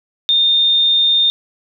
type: tone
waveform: sine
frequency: 3638 Hz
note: A#7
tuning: 43 cents flat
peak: -10 dBFS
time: 0.29-1.3 s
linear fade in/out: 0 ms
effects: none